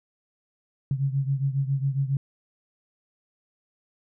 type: beating tone pair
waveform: sine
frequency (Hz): 135.3 / 142.6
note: C#3 / C#3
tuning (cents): -42 / +49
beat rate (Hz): 7.3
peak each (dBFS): -24 / -28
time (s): 0.91-2.17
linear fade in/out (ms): 2
effects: none